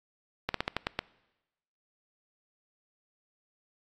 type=slowing click train; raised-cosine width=0.3 ms; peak=-12 dBFS; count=7; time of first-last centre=0.49-0.99 s; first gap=53 ms; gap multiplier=1.18; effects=noise-tail reverb RT60 1.0 s tail -23 dB re dry + AAC 32 kbps